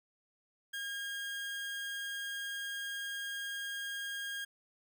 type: tone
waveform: 30% pulse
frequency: 1622 Hz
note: G#6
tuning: 41 cents flat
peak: -35 dBFS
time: 0.73-4.45 s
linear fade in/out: 10 ms
effects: none